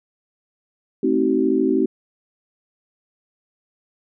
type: chord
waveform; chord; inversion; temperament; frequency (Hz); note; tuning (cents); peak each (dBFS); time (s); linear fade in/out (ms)
sine; A diminished seventh; none; just; 220 / 264 / 316.8 / 380.2; A3 / C4 / Eb4 / Gb4; 0 / +16 / +31 / +47; -25 / -20 / -21 / -20; 1.03-1.86; 5
effects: none